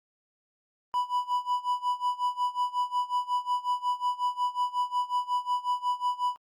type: tone with tremolo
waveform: triangle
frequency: 987.8 Hz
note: B5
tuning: in tune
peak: -21 dBFS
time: 0.94-6.36 s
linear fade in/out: 0 ms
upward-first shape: sine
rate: 5.5 Hz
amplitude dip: 90%
effects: Opus 24 kbps